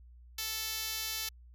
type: tone with band-pass filter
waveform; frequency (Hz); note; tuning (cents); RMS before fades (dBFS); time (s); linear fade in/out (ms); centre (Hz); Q
5% pulse; 440; A4; 0; -37; 0.38-1.29; 5; 11000; 0.54
effects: added 60 Hz sine -52 dBFS peak until 1.54 s